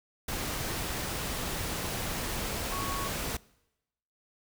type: tone in noise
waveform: sine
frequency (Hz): 1108.7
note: C#6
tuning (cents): 0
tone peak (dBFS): -35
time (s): 2.72-3.08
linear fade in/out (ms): 5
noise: pink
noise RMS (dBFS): -34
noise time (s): 0.28-3.37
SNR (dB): -4
effects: noise-tail reverb RT60 0.9 s tail -23 dB re dry